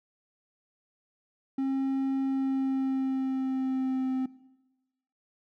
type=tone with pitch glide; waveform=triangle; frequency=268.7 to 260.3 Hz; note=C4 to C4; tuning=+46 to -9 cents; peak=-24 dBFS; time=1.58-4.26 s; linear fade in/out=5 ms; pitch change=-55 cents; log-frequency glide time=2.24-4.14 s; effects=noise-tail reverb RT60 1.0 s tail -19 dB re dry